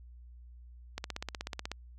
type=click train; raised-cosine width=0.2 ms; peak=-19 dBFS; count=13; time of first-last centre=0.98-1.716 s; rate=16.3 Hz; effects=added 60 Hz sine -49 dBFS peak until 1.98 s